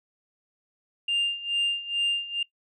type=tone with tremolo; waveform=sine; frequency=2800 Hz; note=F7; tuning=4 cents sharp; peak=-19 dBFS; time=1.08-2.43 s; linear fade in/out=5 ms; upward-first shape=sine; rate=2.3 Hz; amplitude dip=85%; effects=noise-tail reverb RT60 0.1 s tail -21 dB re dry + tanh soft clip ceiling -20 dBFS